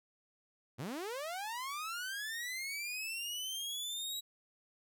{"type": "linear sweep", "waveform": "sawtooth", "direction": "up", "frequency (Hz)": [101.5, 3883], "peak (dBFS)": -35, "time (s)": [0.78, 4.21], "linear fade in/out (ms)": 20, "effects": []}